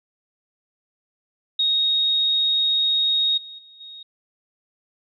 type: tone with level steps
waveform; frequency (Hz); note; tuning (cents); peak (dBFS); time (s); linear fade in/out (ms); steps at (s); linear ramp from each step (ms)
sine; 3746; A#7; +8; -17 / -36 / -45 / -37; 1.59-4.03; 5; 3.37 / 3.58 / 3.8; 10
effects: none